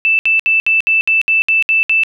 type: tone bursts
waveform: sine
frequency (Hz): 2646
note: E7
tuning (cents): +6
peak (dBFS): -9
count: 10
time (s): 0.05-2.035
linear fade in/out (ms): 0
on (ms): 140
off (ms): 65
effects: none

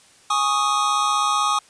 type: chord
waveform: square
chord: Ab suspended fourth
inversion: none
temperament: equal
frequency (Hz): 830.6 / 1108.7 / 1244.5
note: Ab5 / Db6 / Eb6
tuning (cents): 0 / 0 / 0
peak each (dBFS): -26 / -24 / -21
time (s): 0.3-1.59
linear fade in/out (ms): 5
effects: white hiss -52 dBFS RMS until 1.69 s + resampled to 22050 Hz

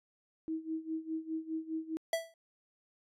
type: tone with tremolo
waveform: sine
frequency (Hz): 320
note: D#4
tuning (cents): +49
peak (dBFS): -32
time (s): 0.48-1.97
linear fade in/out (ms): 0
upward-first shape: sine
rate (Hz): 4.9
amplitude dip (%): 85
type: tone with exponential decay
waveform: square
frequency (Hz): 659.3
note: E5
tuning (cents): 0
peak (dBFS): -27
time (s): 2.13-2.34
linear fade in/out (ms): 2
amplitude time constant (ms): 45
effects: resampled to 32000 Hz

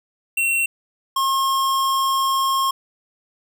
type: tone pair in turn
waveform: square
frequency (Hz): 2724 / 1075.7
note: F7 / C6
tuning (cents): -44 / +48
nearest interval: octave + major third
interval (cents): 1608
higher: first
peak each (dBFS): -18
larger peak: neither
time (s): 0.37-0.66 / 1.16-2.71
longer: second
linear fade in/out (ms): 5
effects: none

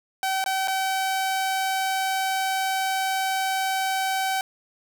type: tone with dropouts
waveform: sawtooth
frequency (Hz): 766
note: G5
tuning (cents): -40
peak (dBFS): -19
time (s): 0.23-4.41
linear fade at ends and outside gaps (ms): 1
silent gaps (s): 0.441-0.461 / 0.675-0.681
effects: none

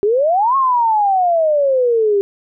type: exponential two-way sweep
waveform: sine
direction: up then down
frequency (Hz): 392 to 1100 to 392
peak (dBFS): -11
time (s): 0.03-2.21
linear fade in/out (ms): 0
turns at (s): 0.56
effects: none

